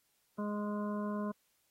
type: harmonic tone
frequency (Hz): 207.7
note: G#3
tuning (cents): 0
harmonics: 1 / 2 / 3 / 5 / 6 / 7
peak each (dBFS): -35 / -44 / -43 / -43 / -55 / -53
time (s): 0.38-1.32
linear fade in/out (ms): 10
effects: white hiss -75 dBFS RMS until 1.7 s + AAC 48 kbps